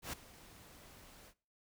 pink noise with ADSR envelope, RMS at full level -39 dBFS, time 0.02-1.34 s, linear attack 110 ms, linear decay 8 ms, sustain -19 dB, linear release 65 ms, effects noise-tail reverb RT60 0.4 s tail -21 dB re dry

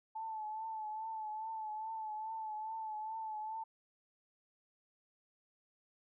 sine tone with vibrato, 873 Hz, A5, 14 cents flat, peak -39 dBFS, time 0.15-3.64 s, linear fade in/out 10 ms, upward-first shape triangle, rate 2.4 Hz, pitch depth 48 cents each way, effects none

